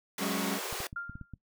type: chord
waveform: sawtooth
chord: F# suspended second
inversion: none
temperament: just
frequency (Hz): 185 / 208.1 / 277.5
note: F#3 / G#3 / C#4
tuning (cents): 0 / +4 / +2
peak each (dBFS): -31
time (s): 0.18-0.6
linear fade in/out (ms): 50
type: high-pass noise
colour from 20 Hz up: pink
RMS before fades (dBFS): -37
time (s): 0.18-0.87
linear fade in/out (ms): 2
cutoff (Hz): 350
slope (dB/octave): 96
type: clicks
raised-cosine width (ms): 5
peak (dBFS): -30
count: 7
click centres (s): 0.727 / 0.804 / 0.929 / 1.096 / 1.155 / 1.213 / 1.337
type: tone with exponential decay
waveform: sine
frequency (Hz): 1396.9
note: F6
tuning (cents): 0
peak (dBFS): -31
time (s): 0.96-1.33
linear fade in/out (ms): 5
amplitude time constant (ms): 80
effects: noise-tail reverb RT60 0.1 s tail -19 dB re dry